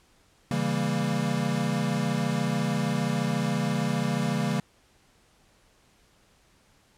square chord, C# diminished seventh, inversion none, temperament equal with one note detuned, 138.59 / 164.81 / 198.39 / 233.1 Hz, C#3 / E3 / G3 / Bb3, 0 / 0 / +21 / 0 cents, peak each -31 dBFS, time 0.51-4.6 s, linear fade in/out 2 ms, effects pink hiss -62 dBFS RMS until 6.97 s + low-pass 10000 Hz 12 dB/octave

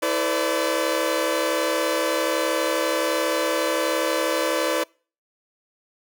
sawtooth tone cluster, 326.3 / 446.7 / 508 / 580 Hz, E4 / A4 / B4 / D5, -18 / +26 / +49 / -22 cents, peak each -24 / -28 / -21 / -21 dBFS, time 0.02-4.84 s, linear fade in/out 10 ms, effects noise-tail reverb RT60 0.4 s tail -26 dB re dry

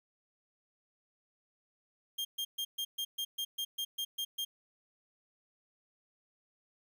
40% pulse tone bursts, 3207 Hz, G7, 39 cents sharp, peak -33 dBFS, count 12, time 2.18-4.45 s, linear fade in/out 10 ms, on 70 ms, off 130 ms, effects 11-bit

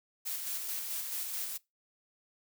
blue noise with tremolo, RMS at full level -36 dBFS, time 0.25-1.58 s, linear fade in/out 20 ms, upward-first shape square, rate 4.6 Hz, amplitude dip 30%, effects noise-tail reverb RT60 0.2 s tail -22 dB re dry

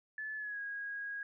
sine tone with pitch glide, 1731 to 1644.3 Hz, A6 to G#6, -29 to -18 cents, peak -38 dBFS, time 0.18-1.23 s, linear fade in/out 2 ms, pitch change -89 cents, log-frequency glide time 0.36-0.6 s, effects none

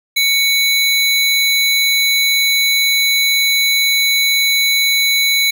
square tone pair together, 2231 / 3975 Hz, C#7 / B7, +11 / +10 cents, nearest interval minor seventh, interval 999 cents, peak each -15 dBFS, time 0.16-5.51 s, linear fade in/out 10 ms, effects none

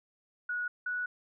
sine tone pair in turn, 1459 / 1471.7 Hz, F#6 / F#6, -25 / -10 cents, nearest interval unison, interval 15 cents, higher second, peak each -31 / -31 dBFS, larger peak neither, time 0.49-0.68 / 0.86-1.06 s, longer second, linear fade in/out 5 ms, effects none

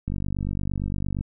click train, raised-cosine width 5 ms, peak -16 dBFS, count 56, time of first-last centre 0.08-1.209 s, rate 48.7 Hz, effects none

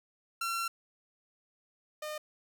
sawtooth tone pair in turn, 1360 / 608.4 Hz, F6 / D#5, -46 / -39 cents, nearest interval octave + major second, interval 1393 cents, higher first, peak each -28 / -33 dBFS, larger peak first, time 0.41-0.68 / 2.02-2.18 s, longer first, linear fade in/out 5 ms, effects none

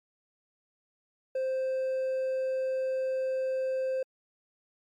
triangle tone with hard clipping, 523.3 Hz, C5, in tune, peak -28 dBFS, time 1.35-4.03 s, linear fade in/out 5 ms, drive 5 dB, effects MP3 64 kbps

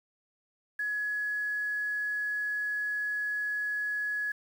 sine tone with quantisation, 1687 Hz, G#6, 27 cents sharp, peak -29 dBFS, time 0.79-4.32 s, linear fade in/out 5 ms, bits 9, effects none

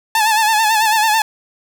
sawtooth tone with vibrato, 872 Hz, A5, 16 cents flat, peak -8 dBFS, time 0.15-1.22 s, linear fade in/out 2 ms, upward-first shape sine, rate 9.1 Hz, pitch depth 65 cents each way, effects none

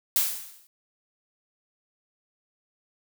blue noise with exponential decay, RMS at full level -20 dBFS, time 0.16-0.67 s, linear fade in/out 1 ms, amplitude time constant 110 ms, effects none

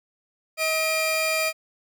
sawtooth tone pair together, 636 / 2401 Hz, D#5 / D7, +38 / +38 cents, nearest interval octave + major seventh, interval 2300 cents, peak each -21 dBFS, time 0.57-1.53 s, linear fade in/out 50 ms, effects none

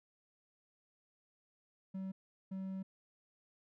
triangle tone bursts at uneven times, 190.7 Hz, G3, 47 cents flat, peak -37 dBFS, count 2, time 1.94-2.12 / 2.51-2.83 s, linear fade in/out 10 ms, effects none

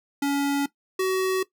square tone pair in turn, 281.9 / 376.3 Hz, C#4 / F#4, +29 / +29 cents, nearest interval perfect fourth, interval 500 cents, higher second, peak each -22 dBFS, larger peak neither, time 0.22-0.66 / 0.99-1.43 s, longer neither, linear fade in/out 5 ms, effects noise-tail reverb RT60 0.1 s tail -17 dB re dry

